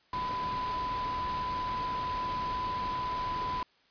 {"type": "tone in noise", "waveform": "sine", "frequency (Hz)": 1002, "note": "B5", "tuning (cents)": 25, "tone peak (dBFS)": -31, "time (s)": [0.13, 3.63], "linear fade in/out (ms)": 2, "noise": "pink", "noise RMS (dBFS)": -40, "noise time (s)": [0.13, 3.63], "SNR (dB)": 6, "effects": ["white hiss -66 dBFS RMS until 3.9 s", "resampled to 11025 Hz"]}